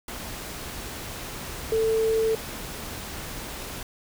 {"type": "tone in noise", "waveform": "sine", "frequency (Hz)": 444.7, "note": "A4", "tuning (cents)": 18, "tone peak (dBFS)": -20, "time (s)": [1.72, 2.35], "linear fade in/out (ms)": 2, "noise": "pink", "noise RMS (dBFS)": -36, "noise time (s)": [0.08, 3.83], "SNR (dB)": 13, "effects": []}